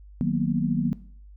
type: chord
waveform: sine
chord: B major seventh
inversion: first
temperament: equal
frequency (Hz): 155.56 / 185 / 233.1 / 246.9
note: D#3 / F#3 / A#3 / B3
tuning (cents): 0 / 0 / 0 / 0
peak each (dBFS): -27 / -26 / -26 / -29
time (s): 0.21-0.93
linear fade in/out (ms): 0
effects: noise-tail reverb RT60 0.5 s tail -18 dB re dry + added 50 Hz sine -44 dBFS peak until 1.36 s